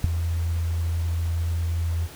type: tone with ADSR envelope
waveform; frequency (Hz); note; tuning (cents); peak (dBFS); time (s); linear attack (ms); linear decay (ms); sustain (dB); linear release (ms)
sine; 83.7; E2; +27; -10; 0.04-2.08; 3; 8; -12; 37
effects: pink hiss -43 dBFS RMS until 2.15 s